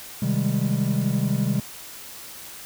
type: chord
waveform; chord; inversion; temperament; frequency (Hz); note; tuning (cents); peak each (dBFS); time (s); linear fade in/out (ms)
triangle; Ab major seventh; first; equal; 130.81 / 155.56 / 196 / 207.7; C3 / Eb3 / G3 / Ab3; 0 / 0 / 0 / 0; -23 / -25 / -23 / -25; 0.22-1.6; 5
effects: white hiss -40 dBFS RMS until 2.65 s